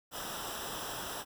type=noise with comb filter; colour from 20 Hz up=pink; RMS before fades=-40 dBFS; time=0.11-1.25 s; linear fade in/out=50 ms; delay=0.45 ms; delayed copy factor=-0.75; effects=none

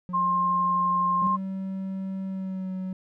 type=tone with vibrato; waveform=triangle; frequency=180 Hz; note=F#3; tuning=47 cents flat; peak=-30 dBFS; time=0.09-1.27 s; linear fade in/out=0 ms; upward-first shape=sine; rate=12 Hz; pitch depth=10 cents each way
type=tone; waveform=sine; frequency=1061 Hz; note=C6; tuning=24 cents sharp; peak=-21 dBFS; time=0.13-1.37 s; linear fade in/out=20 ms
type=tone with pitch glide; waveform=triangle; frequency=191.4 to 186.92 Hz; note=G3 to F#3; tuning=-41 to +18 cents; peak=-27 dBFS; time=1.22-2.93 s; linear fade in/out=2 ms; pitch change=-41 cents; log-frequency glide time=2.27-2.72 s
effects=none

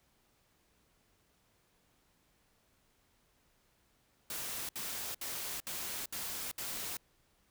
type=noise bursts; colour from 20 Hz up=white; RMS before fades=-40 dBFS; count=6; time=4.3-6.97 s; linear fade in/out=2 ms; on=390 ms; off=66 ms; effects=pink hiss -72 dBFS RMS until 7.5 s

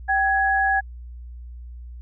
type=tone pair together; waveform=sine; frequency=779 / 1668.9 Hz; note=G5 / G#6; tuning=-11 / +8 cents; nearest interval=octave + minor second; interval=1319 cents; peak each=-20 dBFS; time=0.08-0.81 s; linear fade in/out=20 ms; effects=added 60 Hz sine -35 dBFS peak until 2.01 s

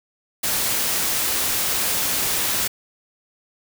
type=noise; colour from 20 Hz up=white; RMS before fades=-22 dBFS; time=0.43-2.68 s; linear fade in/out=10 ms; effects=none

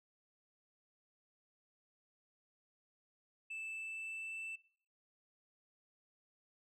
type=tone with pitch glide; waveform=sine; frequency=2637 to 2655 Hz; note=E7 to E7; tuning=0 to +12 cents; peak=-39 dBFS; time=3.5-4.56 s; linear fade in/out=10 ms; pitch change=+12 cents; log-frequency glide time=3.66-4.43 s; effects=noise-tail reverb RT60 0.6 s tail -22 dB re dry + tanh soft clip ceiling -41 dBFS

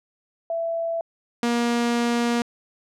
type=tone pair in turn; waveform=sine / sawtooth; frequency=666 / 237.2 Hz; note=E5 / A#3; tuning=+18 / +30 cents; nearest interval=octave + tritone; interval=1788 cents; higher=first; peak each=-23 / -16 dBFS; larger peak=second; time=0.5-1.01 / 1.43-2.42 s; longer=second; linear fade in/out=2 ms; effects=low-pass 8000 Hz 12 dB/octave

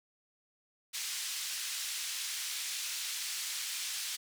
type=band-pass noise; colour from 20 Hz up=white; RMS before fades=-38 dBFS; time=0.93-4.17 s; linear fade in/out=20 ms; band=2300 to 7500 Hz; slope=12 dB/octave; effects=none

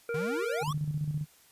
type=harmonic tone; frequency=468 Hz; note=A#4; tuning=7 cents sharp; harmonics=1 / 3 / 5; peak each=-31 / -37 / -45 dBFS; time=0.09-0.63 s; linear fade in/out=2 ms
type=exponential sweep; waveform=square; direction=up; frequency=139.2 to 1198 Hz; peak=-34 dBFS; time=0.14-0.73 s; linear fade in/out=5 ms
type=tone with tremolo; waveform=sine; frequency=150 Hz; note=D3; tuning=37 cents sharp; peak=-27 dBFS; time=0.61-1.26 s; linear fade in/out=50 ms; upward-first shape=square; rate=15 Hz; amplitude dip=55%
effects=white hiss -60 dBFS RMS until 1.51 s + resampled to 32000 Hz

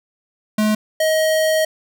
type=tone pair in turn; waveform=square; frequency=213.8 / 630.8 Hz; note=A3 / D#5; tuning=-49 / +24 cents; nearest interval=octave + perfect fifth; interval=1873 cents; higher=second; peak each=-15 dBFS; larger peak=neither; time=0.58-0.75 / 1-1.65 s; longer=second; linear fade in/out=5 ms; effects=none

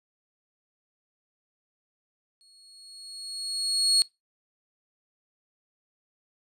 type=tone with exponential growth; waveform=35% pulse; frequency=4322 Hz; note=C#8; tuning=45 cents flat; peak=-16 dBFS; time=2.41-4.02 s; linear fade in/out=0 ms; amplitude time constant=350 ms; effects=noise-tail reverb RT60 0.2 s tail -22 dB re dry + resampled to 32000 Hz

